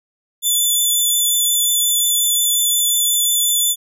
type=tone with vibrato; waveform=10% pulse; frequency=3489 Hz; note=A7; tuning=15 cents flat; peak=-7 dBFS; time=0.42-3.76 s; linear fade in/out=50 ms; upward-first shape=triangle; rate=5.6 Hz; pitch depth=15 cents each way; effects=none